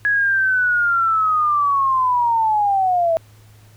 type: linear sweep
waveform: sine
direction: down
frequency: 1677 to 646 Hz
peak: -14 dBFS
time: 0.05-3.17 s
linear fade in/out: 0 ms
effects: added 106 Hz sine -45 dBFS peak until 3.76 s + pink hiss -53 dBFS RMS until 3.76 s